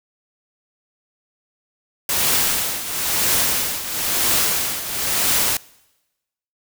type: noise with tremolo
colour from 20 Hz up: white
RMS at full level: -17 dBFS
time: 2.09-5.57 s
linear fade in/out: 2 ms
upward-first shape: triangle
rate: 1 Hz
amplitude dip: 75%
effects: noise-tail reverb RT60 1.0 s tail -23 dB re dry